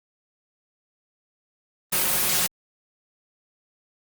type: noise with comb filter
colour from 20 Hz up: white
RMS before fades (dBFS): -22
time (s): 1.92-2.47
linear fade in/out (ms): 10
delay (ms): 5.5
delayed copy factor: +0.8
effects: Opus 32 kbps